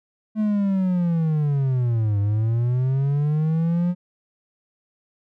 triangle linear two-way sweep, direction down then up, 217.8 to 99.9 to 179.4 Hz, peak -16 dBFS, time 0.35-3.95 s, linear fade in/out 50 ms, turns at 2.19 s, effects none

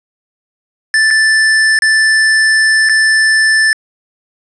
square tone with dropouts, 1760 Hz, A6, in tune, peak -8 dBFS, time 0.94-3.73 s, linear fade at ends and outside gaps 1 ms, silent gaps 1.105-1.109 / 1.789-1.821 / 2.889-2.895 s, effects resampled to 22050 Hz + 7-bit

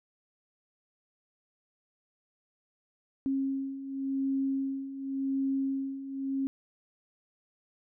sine beating tone pair, 270 / 270.9 Hz, C#4 / C#4, -45 / -40 cents, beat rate 0.9 Hz, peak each -35 / -30 dBFS, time 3.26-6.47 s, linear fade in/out 0 ms, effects none

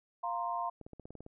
sine chord, F suspended fourth, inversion none, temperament just, 698.5 / 931.3 / 1047.7 Hz, F5 / Bb5 / C6, 0 / -2 / +2 cents, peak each -37 dBFS, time 0.23-0.7 s, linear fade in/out 10 ms
clicks, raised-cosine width 2 ms, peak -34 dBFS, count 9, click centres 0.813 / 0.865 / 0.933 / 0.997 / 1.055 / 1.106 / 1.153 / 1.206 / 1.264 s
effects none

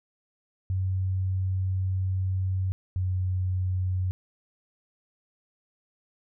sine tone pair in turn, 94 / 92.39 Hz, F#2 / F#2, +28 / -2 cents, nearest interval unison, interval 30 cents, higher first, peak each -24 dBFS, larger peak neither, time 0.7-2.72 / 2.96-4.11 s, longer first, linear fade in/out 0 ms, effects none

